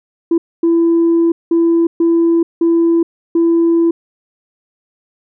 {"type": "tone bursts at uneven times", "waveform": "sine", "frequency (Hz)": 334.8, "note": "E4", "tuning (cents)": 27, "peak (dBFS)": -7, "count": 6, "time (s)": [[0.31, 0.38], [0.63, 1.32], [1.51, 1.87], [2, 2.43], [2.61, 3.03], [3.35, 3.91]], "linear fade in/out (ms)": 5, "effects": ["tanh soft clip ceiling -6 dBFS"]}